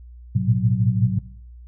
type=tone cluster; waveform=sine; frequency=106.8 / 112.8 / 119.9 / 125.7 / 185.3 Hz; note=G#2 / A2 / A#2 / B2 / F#3; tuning=+49 / +44 / +49 / +31 / +3 cents; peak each=-23 dBFS; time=0.35-1.19 s; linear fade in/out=10 ms; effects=noise-tail reverb RT60 0.8 s tail -21 dB re dry + added 60 Hz sine -39 dBFS peak until 1.67 s